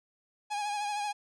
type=tone with vibrato; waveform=45% pulse; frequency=827 Hz; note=G#5; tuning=8 cents flat; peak=-31 dBFS; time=0.5-1.13 s; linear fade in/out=20 ms; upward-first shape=sine; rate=13 Hz; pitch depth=36 cents each way; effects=resampled to 22050 Hz